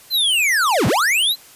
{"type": "linear two-way sweep", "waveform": "square", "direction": "down then up", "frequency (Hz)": [4186, 87.8, 4186], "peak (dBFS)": -15, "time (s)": [0.1, 1.36], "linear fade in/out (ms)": 50, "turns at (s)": 0.87, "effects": ["white hiss -45 dBFS RMS until 1.55 s", "resampled to 32000 Hz"]}